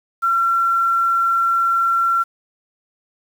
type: tone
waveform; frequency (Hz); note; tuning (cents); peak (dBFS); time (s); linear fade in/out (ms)
sine; 1361; F6; -45; -14; 0.22-2.24; 20
effects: 7-bit